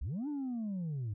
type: linear two-way sweep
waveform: sine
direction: up then down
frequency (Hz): 46.41 to 301.9 to 97.1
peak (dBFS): -32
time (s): 0.01-1.14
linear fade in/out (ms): 10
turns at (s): 0.28
effects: tanh soft clip ceiling -33 dBFS